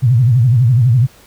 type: tone with vibrato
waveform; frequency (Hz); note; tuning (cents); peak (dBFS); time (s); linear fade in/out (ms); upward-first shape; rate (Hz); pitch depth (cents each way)
sine; 121.7; B2; -25; -7; 0.02-1.07; 20; sine; 12; 170
effects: pink hiss -45 dBFS RMS until 1.26 s